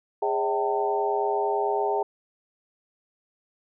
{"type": "tone cluster", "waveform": "sine", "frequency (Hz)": [410.5, 558, 647, 772, 899], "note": ["G#4", "C#5", "E5", "G5", "A5"], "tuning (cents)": [-20, 11, -32, -27, 37], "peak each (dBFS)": [-26, -34, -31, -28, -29], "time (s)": [0.22, 2.03], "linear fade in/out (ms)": 5, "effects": []}